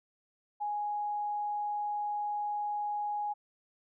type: tone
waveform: sine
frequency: 830.6 Hz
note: G#5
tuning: in tune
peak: -31 dBFS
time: 0.6-3.34 s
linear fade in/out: 20 ms
effects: none